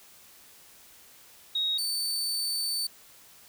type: tone pair in turn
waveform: sine / sawtooth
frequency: 3774 / 4538 Hz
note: A#7 / C#8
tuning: +21 / +40 cents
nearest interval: minor third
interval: 319 cents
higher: second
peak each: -25 dBFS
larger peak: neither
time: 1.55-1.78 / 1.78-2.87 s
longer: second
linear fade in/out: 5 ms
effects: white hiss -54 dBFS RMS until 3.48 s